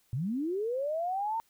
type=linear sweep; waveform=sine; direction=up; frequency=110 to 924 Hz; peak=-29 dBFS; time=0.13-1.4 s; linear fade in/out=0 ms; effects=white hiss -69 dBFS RMS until 1.49 s